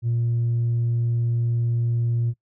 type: tone with tanh clipping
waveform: triangle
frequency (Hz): 117.8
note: A#2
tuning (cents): +19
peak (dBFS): -20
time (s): 0.02-2.34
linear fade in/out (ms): 50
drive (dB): 6
effects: noise-tail reverb RT60 0.1 s tail -22 dB re dry